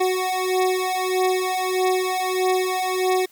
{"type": "beating tone pair", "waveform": "25% pulse", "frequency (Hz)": [370, 371.6], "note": ["F#4", "F#4"], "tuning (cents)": [0, 7], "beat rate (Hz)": 1.6, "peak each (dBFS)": -19, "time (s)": [0, 3.26], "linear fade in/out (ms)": 10, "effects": ["white hiss -55 dBFS RMS until 3.31 s"]}